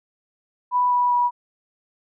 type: tone with pitch steps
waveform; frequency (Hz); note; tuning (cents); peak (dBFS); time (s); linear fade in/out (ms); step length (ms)
sine; 987.8 / 979.8 / 972; B5 / B5 / B5; 0 / -14 / -28; -16; 0.71-1.31; 50; 200
effects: none